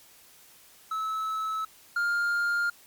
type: tone pair in turn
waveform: triangle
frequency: 1300 / 1405.5 Hz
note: E6 / F6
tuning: -24 / +11 cents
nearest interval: minor second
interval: 135 cents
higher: second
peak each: -26 / -22 dBFS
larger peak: second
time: 0.91-1.65 / 1.96-2.7 s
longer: neither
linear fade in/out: 5 ms
effects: white hiss -55 dBFS RMS until 2.86 s + MP3 96 kbps